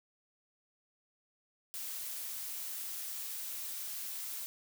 blue noise, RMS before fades -41 dBFS, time 1.74-4.46 s, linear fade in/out 0 ms, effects none

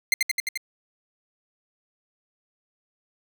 sawtooth tone with echo, 2093 Hz, C7, in tune, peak -13 dBFS, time 0.12-0.14 s, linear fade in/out 2 ms, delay 87 ms, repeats 5, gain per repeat -2 dB, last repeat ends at 0.575 s, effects none

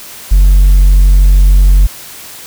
sine tone with hard clipping, 46.41 Hz, F#1, 6 cents sharp, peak -3 dBFS, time 0.31-1.87 s, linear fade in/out 10 ms, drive 2 dB, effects white hiss -30 dBFS RMS until 2.46 s

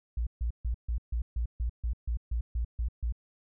sine tone bursts, 58.27 Hz, A#1, in tune, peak -27 dBFS, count 13, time 0.17-3.124 s, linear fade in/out 5 ms, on 98 ms, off 140 ms, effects none

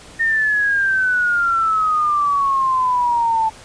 sine exponential sweep, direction down, 1837 to 877 Hz, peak -14 dBFS, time 0.19-3.5 s, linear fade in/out 20 ms, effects pink hiss -41 dBFS RMS until 3.64 s + resampled to 22050 Hz

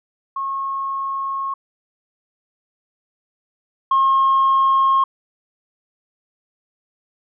sine tone pair in turn, 1088 / 1076.7 Hz, C#6 / C6, -33 / +49 cents, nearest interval unison, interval 18 cents, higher first, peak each -21 / -11 dBFS, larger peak second, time 0.36-1.54 / 3.91-5.04 s, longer first, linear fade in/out 5 ms, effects tanh soft clip ceiling -9 dBFS

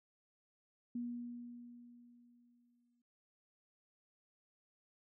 sine tone with exponential decay, 240.4 Hz, B3, 46 cents flat, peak -37 dBFS, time 0.95-3.02 s, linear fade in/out 5 ms, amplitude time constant 450 ms, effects none

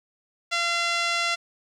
5% pulse tone with band-pass filter, 685 Hz, F5, 34 cents flat, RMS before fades -25 dBFS, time 0.51-1.36 s, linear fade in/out 20 ms, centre 1700 Hz, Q 0.71, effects low-pass 9000 Hz 12 dB/octave + 9-bit

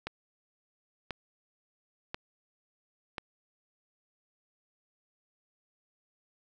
click train, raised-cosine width 0.3 ms, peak -19 dBFS, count 4, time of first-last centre 0.07-3.182 s, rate 0.964 Hz, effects none

